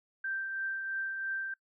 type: tone with tremolo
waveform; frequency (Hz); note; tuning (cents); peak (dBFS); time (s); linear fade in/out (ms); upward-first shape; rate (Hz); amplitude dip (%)
sine; 1568; G6; 0; -31; 0.24-1.54; 5; triangle; 3; 40
effects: noise-tail reverb RT60 0.1 s tail -22 dB re dry